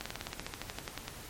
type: slowing click train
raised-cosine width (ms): 0.2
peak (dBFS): -19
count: 16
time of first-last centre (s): 0.01-1.081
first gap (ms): 46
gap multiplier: 1.06
effects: pink hiss -47 dBFS RMS until 1.29 s + MP3 64 kbps